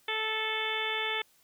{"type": "harmonic tone", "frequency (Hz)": 437.8, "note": "A4", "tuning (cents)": -9, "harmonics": [1, 2, 3, 4, 5, 6, 7, 8], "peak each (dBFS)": [-38, -38, -40, -37, -35, -40, -39, -36], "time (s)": [0.08, 1.22], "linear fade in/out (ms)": 5, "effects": ["white hiss -65 dBFS RMS until 1.43 s"]}